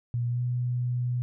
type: tone with pitch glide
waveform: sine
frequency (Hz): 120 to 123.16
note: B2 to B2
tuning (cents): -49 to -4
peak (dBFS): -25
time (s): 0.14-1.22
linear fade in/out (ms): 0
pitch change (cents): +45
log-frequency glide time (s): 0.28-0.41
effects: none